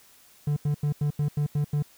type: tone bursts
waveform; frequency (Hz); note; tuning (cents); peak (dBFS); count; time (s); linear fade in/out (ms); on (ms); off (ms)
triangle; 146.83; D3; 0; -20; 8; 0.47-1.825; 5; 95; 85
effects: white hiss -56 dBFS RMS until 1.97 s